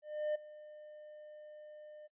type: tone with ADSR envelope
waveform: triangle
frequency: 604 Hz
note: D5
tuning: 48 cents sharp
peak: -29 dBFS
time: 0.02-2.08 s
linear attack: 330 ms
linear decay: 11 ms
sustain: -19 dB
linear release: 23 ms
effects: noise-tail reverb RT60 0.1 s tail -21 dB re dry + resampled to 8000 Hz